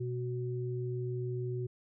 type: tone pair together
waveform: sine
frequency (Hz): 123.47 / 370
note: B2 / F#4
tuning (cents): 0 / 0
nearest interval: octave + perfect fifth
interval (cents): 1900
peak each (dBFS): -34 / -38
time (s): 0-1.67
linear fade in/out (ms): 10
effects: none